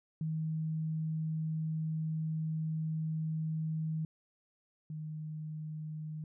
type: tone pair in turn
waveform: sine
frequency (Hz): 158.2 / 154.94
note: D#3 / D#3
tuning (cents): +29 / -7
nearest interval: unison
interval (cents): 36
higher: first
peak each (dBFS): -32 / -38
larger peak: first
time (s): 0.21-4.05 / 4.9-6.24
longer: first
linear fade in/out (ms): 2
effects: none